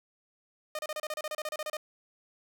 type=tone bursts; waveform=sawtooth; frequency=612 Hz; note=D#5; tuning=29 cents flat; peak=-29 dBFS; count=15; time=0.75-1.769 s; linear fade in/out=2 ms; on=39 ms; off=31 ms; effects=none